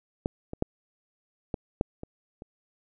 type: clicks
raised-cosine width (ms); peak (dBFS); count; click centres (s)
2; -13 / -22 / -11 / -16 / -10 / -24 / -28; 7; 0.259 / 0.534 / 0.624 / 1.542 / 1.811 / 2.034 / 2.421
effects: none